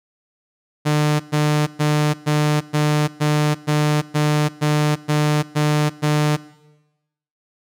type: tone bursts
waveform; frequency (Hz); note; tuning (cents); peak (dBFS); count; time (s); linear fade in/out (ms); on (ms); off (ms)
sawtooth; 150; D3; +37; -11; 12; 0.85-6.37; 20; 350; 120
effects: noise-tail reverb RT60 1.0 s tail -19 dB re dry + low-pass 11000 Hz 12 dB/octave